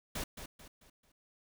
pink noise with echo, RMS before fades -38 dBFS, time 0.15-0.24 s, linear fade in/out 5 ms, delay 220 ms, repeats 4, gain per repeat -8 dB, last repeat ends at 1.12 s, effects none

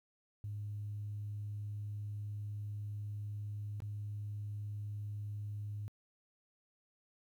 sine tone with dropouts, 103.83 Hz, G#2, in tune, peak -38 dBFS, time 0.44-5.88 s, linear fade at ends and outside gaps 0 ms, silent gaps 3.803-3.821 s, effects tanh soft clip ceiling -34 dBFS + 12-bit

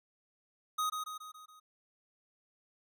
square tone with echo, 1252 Hz, D#6, 10 cents sharp, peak -31 dBFS, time 0.78-0.9 s, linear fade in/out 10 ms, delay 140 ms, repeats 5, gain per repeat -5 dB, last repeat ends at 1.6 s, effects none

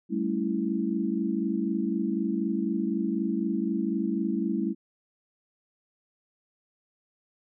sine chord, A dominant seventh, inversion third, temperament equal, 196 / 220 / 277.2 / 329.6 Hz, G3 / A3 / C#4 / E4, 0 / 0 / 0 / 0 cents, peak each -30 / -30 / -33 / -30 dBFS, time 0.09-4.75 s, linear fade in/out 50 ms, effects none

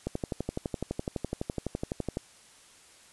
click train, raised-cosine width 2 ms, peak -17 dBFS, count 26, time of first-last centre 0.07-2.171 s, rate 11.9 Hz, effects white hiss -56 dBFS RMS until 3.12 s + resampled to 24000 Hz

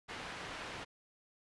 white low-pass noise, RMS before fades -45 dBFS, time 0.08-0.85 s, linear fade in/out 20 ms, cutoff 2400 Hz, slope 12 dB/octave, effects resampled to 24000 Hz

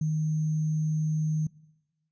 sine tone with sample-and-hold, 155.56 Hz, D#3, in tune, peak -24 dBFS, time 0.01-1.47 s, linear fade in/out 5 ms, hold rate 6300 Hz, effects noise-tail reverb RT60 1.0 s tail -22 dB re dry + resampled to 16000 Hz

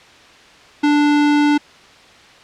square tone, 293.7 Hz, D4, in tune, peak -12 dBFS, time 0.83-1.58 s, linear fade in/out 10 ms, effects white hiss -44 dBFS RMS until 2.43 s + low-pass 4000 Hz 12 dB/octave

